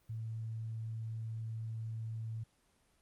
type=tone; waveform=sine; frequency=112 Hz; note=A2; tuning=31 cents sharp; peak=-38 dBFS; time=0.09-2.44 s; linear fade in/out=10 ms; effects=pink hiss -72 dBFS RMS until 3.01 s + Opus 24 kbps